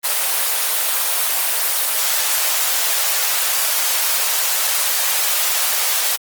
white high-pass noise, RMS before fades -18 dBFS, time 0.03-6.17 s, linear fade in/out 20 ms, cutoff 540 Hz, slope 24 dB/octave, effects Opus 24 kbps

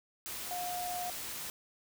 sine tone in noise, 716 Hz, F5, 43 cents sharp, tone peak -36 dBFS, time 0.51-1.1 s, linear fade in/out 0 ms, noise white, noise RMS -41 dBFS, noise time 0.26-1.5 s, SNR +2 dB, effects none

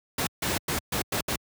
pink noise bursts at uneven times, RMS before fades -27 dBFS, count 6, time 0.18-0.27 / 0.42-0.58 / 0.68-0.79 / 0.92-1.02 / 1.12-1.21 / 1.28-1.36 s, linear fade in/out 5 ms, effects high-pass 80 Hz 12 dB/octave

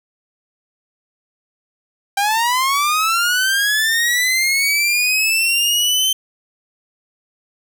sawtooth linear sweep, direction up, 784 to 3108 Hz, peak -11 dBFS, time 2.17-6.13 s, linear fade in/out 5 ms, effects none

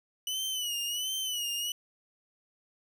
sawtooth tone with vibrato, 2960 Hz, F#7, in tune, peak -28 dBFS, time 0.27-1.72 s, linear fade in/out 2 ms, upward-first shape sine, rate 1.4 Hz, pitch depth 87 cents each way, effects none

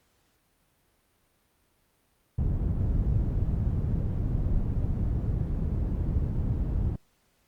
white low-pass noise, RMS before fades -27 dBFS, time 2.38-6.96 s, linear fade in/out 5 ms, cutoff 100 Hz, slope 12 dB/octave, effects pink hiss -69 dBFS RMS until 7.47 s + Opus 48 kbps

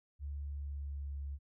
sine tone with pitch glide, 71.5 to 70.23 Hz, D2 to C#2, -46 to +23 cents, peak -38 dBFS, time 0.19-1.39 s, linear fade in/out 50 ms, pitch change -31 cents, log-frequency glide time 0.44-1.21 s, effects none

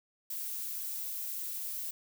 violet noise, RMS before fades -38 dBFS, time 0.3-1.91 s, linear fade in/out 5 ms, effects none

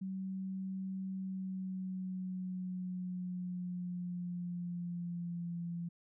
sine tone with pitch glide, 190.1 to 171.33 Hz, F#3 to F3, +47 to -33 cents, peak -37 dBFS, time 0.01-5.89 s, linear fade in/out 10 ms, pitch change -180 cents, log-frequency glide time 1.13-5.6 s, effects none

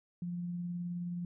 sine tone with tremolo, 175 Hz, F3, 4 cents sharp, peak -34 dBFS, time 0.22-1.25 s, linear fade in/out 2 ms, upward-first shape triangle, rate 19 Hz, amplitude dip 25%, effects none

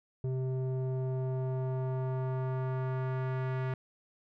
square tone with low-pass filter sweep, 130 Hz, C3, 11 cents flat, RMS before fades -33 dBFS, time 0.24-3.74 s, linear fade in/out 2 ms, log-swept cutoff 400 to 1900 Hz, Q 1.2, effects none

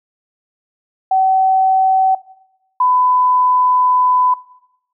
sine tone pair in turn, 761 / 1002.1 Hz, F#5 / B5, +48 / +25 cents, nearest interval perfect fourth, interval 477 cents, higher second, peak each -10 dBFS, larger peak neither, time 1.11-2.15 / 2.8-4.34 s, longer second, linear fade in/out 5 ms, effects noise-tail reverb RT60 0.9 s tail -20 dB re dry

